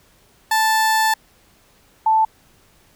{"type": "tone pair in turn", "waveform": ["30% pulse", "sine"], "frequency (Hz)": [880, 880], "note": ["A5", "A5"], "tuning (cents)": [0, 0], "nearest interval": "unison", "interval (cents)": 0, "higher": "neither", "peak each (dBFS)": -12, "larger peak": "neither", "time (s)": [[0.51, 1.14], [2.06, 2.25]], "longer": "first", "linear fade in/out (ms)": 5, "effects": ["pink hiss -55 dBFS RMS until 2.95 s"]}